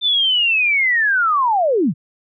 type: linear sweep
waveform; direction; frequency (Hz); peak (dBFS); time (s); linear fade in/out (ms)
sine; down; 3581 to 119.5; -13; 0.01-1.94; 50
effects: none